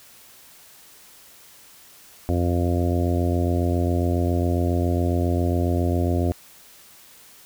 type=harmonic tone; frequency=87.31 Hz; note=F2; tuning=in tune; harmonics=1 / 2 / 3 / 4 / 5 / 6 / 7 / 8; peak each=-21 / -30 / -26 / -28 / -34 / -34 / -32 / -33 dBFS; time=2.29-6.32 s; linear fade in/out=0 ms; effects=white hiss -49 dBFS RMS until 7.45 s